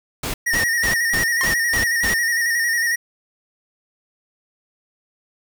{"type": "noise bursts", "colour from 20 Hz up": "pink", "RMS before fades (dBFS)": -25, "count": 7, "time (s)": [0.23, 2.14], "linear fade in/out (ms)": 5, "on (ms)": 110, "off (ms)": 190}
{"type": "tone with vibrato", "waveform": "square", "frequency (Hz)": 1864.7, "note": "A#6", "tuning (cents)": 0, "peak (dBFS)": -18, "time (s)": [0.46, 2.96], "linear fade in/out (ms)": 10, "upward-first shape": "square", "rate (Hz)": 11, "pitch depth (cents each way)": 40}
{"type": "tone with exponential decay", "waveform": "sawtooth", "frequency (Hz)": 1061, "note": "C6", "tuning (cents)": 24, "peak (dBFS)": -16, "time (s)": [1.41, 1.5], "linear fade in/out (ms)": 0, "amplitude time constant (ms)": 19}
{"effects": []}